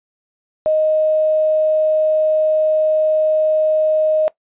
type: tone with quantisation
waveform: sine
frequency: 622.3 Hz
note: D#5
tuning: in tune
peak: -12 dBFS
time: 0.66-4.28 s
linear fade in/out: 0 ms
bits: 7
effects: noise-tail reverb RT60 0.1 s tail -19 dB re dry + resampled to 8000 Hz